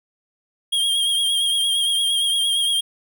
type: tone with vibrato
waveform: square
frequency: 3240 Hz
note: G#7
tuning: 43 cents flat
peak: -18 dBFS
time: 0.72-2.81 s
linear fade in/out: 10 ms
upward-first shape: triangle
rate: 8.7 Hz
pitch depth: 48 cents each way
effects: none